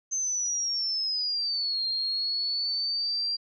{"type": "linear two-way sweep", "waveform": "sine", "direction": "down then up", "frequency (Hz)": [6272, 4186, 4756], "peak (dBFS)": -26, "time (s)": [0.11, 3.37], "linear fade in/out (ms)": 20, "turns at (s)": 1.85, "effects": []}